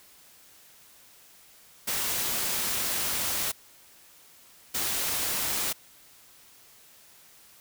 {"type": "noise bursts at uneven times", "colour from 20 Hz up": "white", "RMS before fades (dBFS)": -29, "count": 2, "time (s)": [[1.87, 3.52], [4.74, 5.73]], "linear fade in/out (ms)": 10, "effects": ["white hiss -55 dBFS RMS until 7.6 s"]}